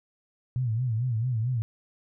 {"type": "tone with vibrato", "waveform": "sine", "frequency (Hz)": 118.6, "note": "A#2", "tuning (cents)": 30, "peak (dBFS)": -24, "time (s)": [0.56, 1.62], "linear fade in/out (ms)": 0, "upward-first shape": "sine", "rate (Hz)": 4.5, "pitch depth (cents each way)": 150, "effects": []}